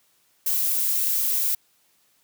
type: noise with high-pass filter sweep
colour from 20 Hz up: violet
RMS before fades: -23 dBFS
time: 0.46-1.55 s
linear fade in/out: 5 ms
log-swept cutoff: 200 to 380 Hz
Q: 1.1
effects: white hiss -64 dBFS RMS until 2.23 s + high-pass 80 Hz 12 dB/octave